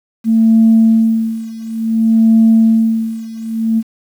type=tone with tremolo; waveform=sine; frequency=224.3 Hz; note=A3; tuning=34 cents sharp; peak=-4 dBFS; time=0.24-3.83 s; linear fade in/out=50 ms; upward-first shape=sine; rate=0.57 Hz; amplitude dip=90%; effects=tanh soft clip ceiling -1 dBFS + 7-bit